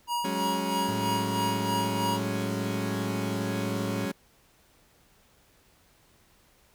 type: tone with tremolo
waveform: square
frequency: 955 Hz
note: A#5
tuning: 42 cents sharp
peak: -27 dBFS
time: 0.07-2.2 s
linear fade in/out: 50 ms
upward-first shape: sine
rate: 3.1 Hz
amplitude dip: 60%
type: chord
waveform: 30% pulse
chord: F# suspended second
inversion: none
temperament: equal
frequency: 185 / 207.7 / 277.2 Hz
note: F#3 / G#3 / C#4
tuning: 0 / 0 / 0 cents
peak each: -31 dBFS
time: 0.24-4.12 s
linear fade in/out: 10 ms
type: tone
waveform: 40% pulse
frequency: 110 Hz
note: A2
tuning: in tune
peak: -33 dBFS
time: 0.88-4.06 s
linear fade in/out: 10 ms
effects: pink hiss -62 dBFS RMS until 6.74 s